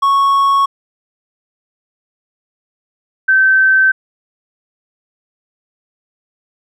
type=tone pair in turn; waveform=triangle / sine; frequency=1106 / 1544.8 Hz; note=C#6 / G6; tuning=-4 / -26 cents; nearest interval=tritone; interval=578 cents; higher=second; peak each=-7 dBFS; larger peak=neither; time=0.02-0.66 / 3.28-3.92 s; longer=neither; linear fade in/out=10 ms; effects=none